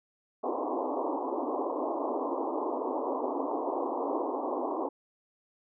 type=band-pass noise; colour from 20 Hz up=pink; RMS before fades=-32 dBFS; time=0.43-4.89 s; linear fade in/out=10 ms; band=260 to 1100 Hz; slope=96 dB/octave; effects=none